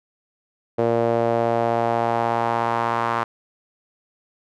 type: tone with band-pass filter sweep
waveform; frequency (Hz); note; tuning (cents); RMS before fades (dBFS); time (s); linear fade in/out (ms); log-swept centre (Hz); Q
sawtooth; 116.54; A#2; 0; -21; 0.78-3.24; 10; 510 to 1100; 2.5
effects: none